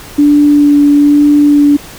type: tone with vibrato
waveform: sine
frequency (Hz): 290.7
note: D4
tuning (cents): -18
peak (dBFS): -3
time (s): 0.18-1.77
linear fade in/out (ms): 10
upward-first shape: sine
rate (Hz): 1.1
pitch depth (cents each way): 11
effects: pink hiss -31 dBFS RMS until 1.98 s